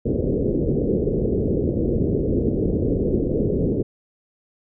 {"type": "low-pass noise", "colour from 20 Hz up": "white", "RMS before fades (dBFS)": -21, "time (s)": [0.05, 3.83], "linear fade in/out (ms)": 10, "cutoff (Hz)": 480, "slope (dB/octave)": 48, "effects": []}